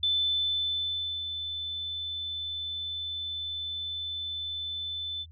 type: tone with ADSR envelope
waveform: sine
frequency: 3520 Hz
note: A7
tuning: in tune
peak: -23 dBFS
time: 0.03-5.26 s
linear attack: 4 ms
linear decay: 1200 ms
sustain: -9 dB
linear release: 47 ms
effects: added 81 Hz sine -47 dBFS peak until 5.31 s